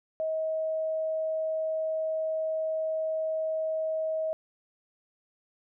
sine tone, 635 Hz, D#5, 35 cents sharp, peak -27 dBFS, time 0.2-4.33 s, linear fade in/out 0 ms, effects none

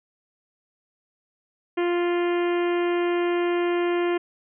harmonic tone, 349.2 Hz, F4, in tune, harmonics 1 / 2 / 3 / 4 / 5 / 6 / 7 / 8 / 9, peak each -21 / -32 / -34 / -38 / -37 / -38 / -40 / -42 / -45 dBFS, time 1.77-4.18 s, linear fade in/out 10 ms, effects none

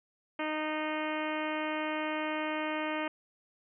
harmonic tone, 308.4 Hz, D#4, 15 cents flat, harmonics 1 / 2 / 3 / 4 / 5 / 6 / 7 / 8 / 9 / 10, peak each -36 / -37 / -39 / -41 / -43 / -43 / -42 / -44 / -47 / -48 dBFS, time 0.39-3.08 s, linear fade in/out 5 ms, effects none

